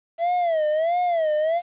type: tone with vibrato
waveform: triangle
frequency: 659 Hz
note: E5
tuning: 1 cent flat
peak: -17 dBFS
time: 0.18-1.62 s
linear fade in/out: 50 ms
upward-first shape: sine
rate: 1.5 Hz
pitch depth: 150 cents each way
effects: resampled to 8000 Hz + 9-bit